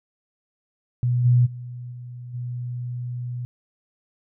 sine tone with level steps, 122.7 Hz, B2, 11 cents flat, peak -18 / -13 / -32 / -34 / -27 dBFS, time 1.03-3.45 s, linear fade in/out 0 ms, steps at 1.24 / 1.45 / 1.91 / 2.33 s, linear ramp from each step 20 ms, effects none

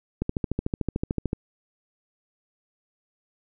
click train, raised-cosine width 3 ms, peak -12 dBFS, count 16, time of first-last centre 0.22-1.331 s, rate 13.5 Hz, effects none

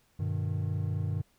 triangle chord, G augmented, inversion none, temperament just, 98 / 122.5 / 153.12 Hz, G2 / B2 / D#3, 0 / -14 / -27 cents, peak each -29 / -34 / -32 dBFS, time 0.19-1.22 s, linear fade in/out 10 ms, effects pink hiss -68 dBFS RMS until 1.38 s

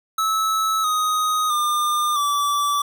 square tone with pitch steps, 1300 / 1250.7 / 1203.2 / 1157.5 Hz, E6 / D#6 / D6 / D6, -24 / +9 / +42 / -25 cents, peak -19 dBFS, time 0.18-2.82 s, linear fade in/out 5 ms, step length 660 ms, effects none

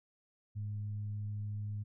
sine tone with frequency modulation, 103.83 Hz, G#2, in tune, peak -36 dBFS, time 0.55-1.84 s, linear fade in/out 20 ms, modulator 107 Hz, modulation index 0.25, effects none

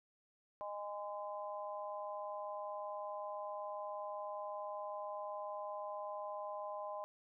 harmonic tone, 205.3 Hz, G#3, 20 cents flat, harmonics 3 / 4 / 5, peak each -44 / -47 / -46 dBFS, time 0.61-7.04 s, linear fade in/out 0 ms, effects none

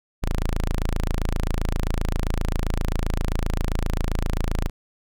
sawtooth tone, 27.59 Hz, A0, 6 cents sharp, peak -17 dBFS, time 0.22-4.7 s, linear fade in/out 20 ms, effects none

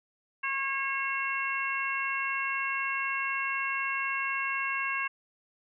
harmonic tone, 544 Hz, C#5, 33 cents flat, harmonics 2 / 3 / 4 / 5, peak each -34 / -34 / -34 / -34 dBFS, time 0.43-5.08 s, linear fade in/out 10 ms, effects none

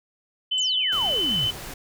sine tone with vibrato, 3029 Hz, F#7, 40 cents sharp, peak -21 dBFS, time 0.51-1.51 s, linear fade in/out 10 ms, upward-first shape sine, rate 7.6 Hz, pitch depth 8 cents each way
sine exponential sweep, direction down, 7960 to 106.1 Hz, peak -29 dBFS, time 0.58-1.47 s, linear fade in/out 0 ms
pink noise, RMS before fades -37 dBFS, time 0.92-1.74 s, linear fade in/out 5 ms
effects none

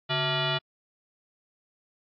sine tone with frequency modulation, 1396.9 Hz, F6, in tune, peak -24 dBFS, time 0.09-0.59 s, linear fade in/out 20 ms, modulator 513 Hz, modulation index 4.5, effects AAC 64 kbps

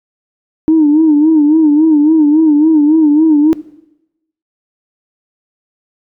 sine tone with vibrato, 306.5 Hz, D#4, 26 cents flat, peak -4 dBFS, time 0.68-3.53 s, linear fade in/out 0 ms, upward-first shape sine, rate 3.6 Hz, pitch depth 91 cents each way, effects noise-tail reverb RT60 0.9 s tail -19 dB re dry + tanh soft clip ceiling -1 dBFS

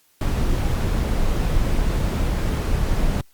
brown noise, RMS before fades -20 dBFS, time 0.21-3.21 s, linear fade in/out 2 ms, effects white hiss -60 dBFS RMS until 3.33 s + Opus 48 kbps

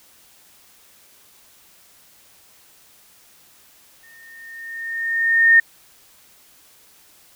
sine tone with exponential growth, 1831 Hz, A#6, 32 cents flat, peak -7 dBFS, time 4.03-5.6 s, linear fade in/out 5 ms, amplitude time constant 340 ms, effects white hiss -52 dBFS RMS until 7.35 s

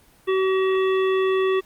harmonic tone, 379.7 Hz, F#4, 45 cents sharp, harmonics 1 / 3 / 5 / 7 / 9, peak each -18 / -28 / -32 / -35 / -37 dBFS, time 0.27-1.61 s, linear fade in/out 20 ms, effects pink hiss -55 dBFS RMS until 1.65 s + Opus 24 kbps

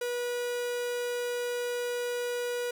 45% pulse tone, 485.9 Hz, B4, 28 cents flat, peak -30 dBFS, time 0.01-2.71 s, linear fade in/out 5 ms, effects 10-bit

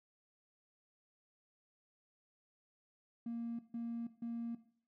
triangle tone bursts, 233.1 Hz, A#3, in tune, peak -35 dBFS, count 3, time 3.26-4.55 s, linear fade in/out 5 ms, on 330 ms, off 150 ms, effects noise-tail reverb RT60 0.5 s tail -17 dB re dry + tanh soft clip ceiling -35 dBFS

